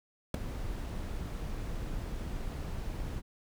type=noise with ADSR envelope; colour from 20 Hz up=brown; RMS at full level=-21 dBFS; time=0.34-3.22 s; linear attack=4 ms; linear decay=5 ms; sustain=-16 dB; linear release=38 ms; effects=none